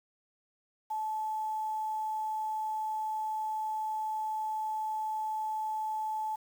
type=tone with quantisation; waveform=sine; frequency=868 Hz; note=A5; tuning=24 cents flat; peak=-31 dBFS; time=0.9-6.36 s; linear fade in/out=10 ms; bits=9; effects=none